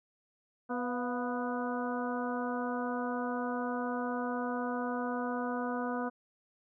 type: harmonic tone with a mistuned harmonic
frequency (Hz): 246.9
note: B3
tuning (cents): 0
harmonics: 1 / 2 / 3 / 4 / 5 / 6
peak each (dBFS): -35 / -38 / -40 / -41 / -42 / -43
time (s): 0.69-6.1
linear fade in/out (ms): 20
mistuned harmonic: 3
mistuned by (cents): -58
effects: none